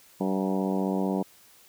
harmonic tone with a mistuned harmonic, 95.7 Hz, G2, 41 cents flat, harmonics 2 / 3 / 4 / 5 / 6 / 7 / 8 / 9 / 10, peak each -27 / -31 / -33 / -35 / -37 / -38 / -39 / -40 / -41 dBFS, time 0.2-1.23 s, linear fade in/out 10 ms, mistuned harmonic 8, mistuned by -31 cents, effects white hiss -56 dBFS RMS until 1.68 s

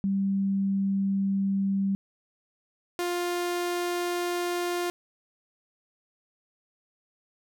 sine / sawtooth tone pair in turn, 195.8 / 351.4 Hz, G3 / F4, -2 / +11 cents, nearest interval minor seventh, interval 1013 cents, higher second, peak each -23 / -23 dBFS, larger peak neither, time 0.04-1.95 / 2.99-4.9 s, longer neither, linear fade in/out 0 ms, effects none

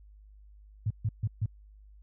sine tone bursts, 107.4 Hz, A2, 41 cents flat, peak -25 dBFS, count 4, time 0.86-1.46 s, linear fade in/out 5 ms, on 45 ms, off 140 ms, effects added 51 Hz sine -51 dBFS peak until 2.02 s

